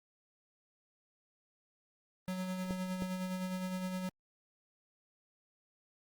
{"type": "tone with tremolo", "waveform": "square", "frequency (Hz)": 185, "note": "F#3", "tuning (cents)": 0, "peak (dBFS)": -35, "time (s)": [2.28, 4.09], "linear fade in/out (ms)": 0, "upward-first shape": "sine", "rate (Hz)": 9.7, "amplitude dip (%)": 40}
{"type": "clicks", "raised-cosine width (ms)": 2, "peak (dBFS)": -27, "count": 2, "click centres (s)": [2.708, 3.022]}
{"effects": ["Opus 32 kbps"]}